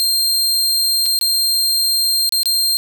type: tone with dropouts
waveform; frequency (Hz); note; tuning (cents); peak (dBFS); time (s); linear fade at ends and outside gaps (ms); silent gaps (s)
sawtooth; 4186; C8; 0; -11; 0-2.77; 0; 1.058-1.062 / 1.19-1.212 / 2.292-2.323 / 2.432-2.457
effects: 7-bit